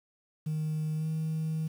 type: tone with pitch glide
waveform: sine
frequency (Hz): 155.1 to 158.27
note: D#3 to D#3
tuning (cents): -5 to +30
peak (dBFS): -27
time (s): 0.46-1.68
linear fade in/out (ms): 10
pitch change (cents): +35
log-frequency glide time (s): 0.95-1.07
effects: tanh soft clip ceiling -27 dBFS + 9-bit